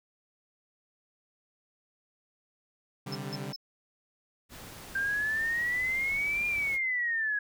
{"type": "chord", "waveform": "sawtooth", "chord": "C suspended second", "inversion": "none", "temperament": "equal with one note detuned", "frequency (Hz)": [132.87, 146.83, 196], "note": ["C3", "D3", "G3"], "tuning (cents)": [27, 0, 0], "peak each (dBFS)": -36, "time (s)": [3.06, 3.53], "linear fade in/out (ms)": 10}
{"type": "tone bursts", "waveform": "triangle", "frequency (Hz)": 5260, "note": "E8", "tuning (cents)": -5, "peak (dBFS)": -35, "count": 3, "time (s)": [3.12, 3.562], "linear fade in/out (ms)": 5, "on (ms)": 34, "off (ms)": 170}
{"type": "noise", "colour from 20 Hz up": "pink", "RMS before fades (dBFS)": -46, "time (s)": [4.49, 6.79], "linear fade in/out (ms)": 50}
{"type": "exponential two-way sweep", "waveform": "sine", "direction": "up then down", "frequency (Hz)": [1577, 2417, 1655], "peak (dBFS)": -27, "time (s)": [4.95, 7.39], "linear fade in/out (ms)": 5, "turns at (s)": 6.47}
{"effects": []}